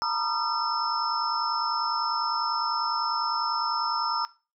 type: tone cluster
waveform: sine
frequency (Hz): 915 / 965 / 1218 / 1358 / 5260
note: A#5 / B5 / D#6 / F6 / E8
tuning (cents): -32 / -40 / -37 / -49 / -5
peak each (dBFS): -31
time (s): 0.02-4.25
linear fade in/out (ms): 0
effects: noise-tail reverb RT60 0.3 s tail -18 dB re dry